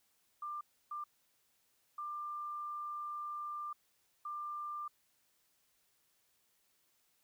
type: tone bursts at uneven times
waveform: sine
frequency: 1191 Hz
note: D6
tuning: 24 cents sharp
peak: -39 dBFS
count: 4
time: 0.42-0.61 / 0.91-1.04 / 1.98-3.73 / 4.25-4.88 s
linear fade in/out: 5 ms
effects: white hiss -75 dBFS RMS until 7.23 s